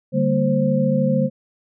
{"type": "tone cluster", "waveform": "sine", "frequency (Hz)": [147.3, 197.3, 230.8, 525], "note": ["D3", "G3", "A#3", "C5"], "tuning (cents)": [6, 11, -17, 6], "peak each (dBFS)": -21, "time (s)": [0.12, 1.3], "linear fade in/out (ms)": 50, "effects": []}